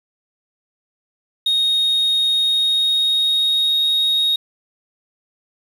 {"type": "tone with pitch glide", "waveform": "sine", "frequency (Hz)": [3729, 3751], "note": ["A#7", "A#7"], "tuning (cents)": [0, 10], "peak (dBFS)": -12, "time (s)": [1.46, 4.36], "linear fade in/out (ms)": 5, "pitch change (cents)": 10, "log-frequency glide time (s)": [2.37, 3.84], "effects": ["tanh soft clip ceiling -13 dBFS", "7-bit"]}